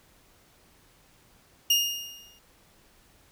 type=tone with exponential decay; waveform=30% pulse; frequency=2837 Hz; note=F7; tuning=27 cents sharp; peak=-15 dBFS; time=1.7-2.39 s; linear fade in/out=5 ms; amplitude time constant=150 ms; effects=pink hiss -60 dBFS RMS until 3.31 s